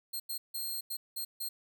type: tone bursts at uneven times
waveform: 5% pulse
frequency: 4218 Hz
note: C8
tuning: 13 cents sharp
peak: -28 dBFS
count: 6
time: 0.13-0.2 / 0.29-0.38 / 0.54-0.81 / 0.9-0.97 / 1.16-1.25 / 1.4-1.49 s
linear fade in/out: 10 ms
effects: none